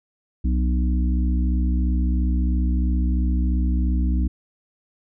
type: harmonic tone with a mistuned harmonic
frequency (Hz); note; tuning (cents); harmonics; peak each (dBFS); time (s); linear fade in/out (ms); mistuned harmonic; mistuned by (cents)
63; B1; +35; 1 / 3 / 4 / 5; -18 / -28 / -30 / -32; 0.44-4.28; 10; 5; -47
effects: none